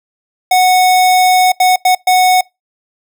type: tone bursts at uneven times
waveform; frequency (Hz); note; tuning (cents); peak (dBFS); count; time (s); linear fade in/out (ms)
square; 737; F#5; -7; -7; 4; 0.51-1.52 / 1.6-1.76 / 1.85-1.95 / 2.07-2.41; 5
effects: noise-tail reverb RT60 0.2 s tail -24 dB re dry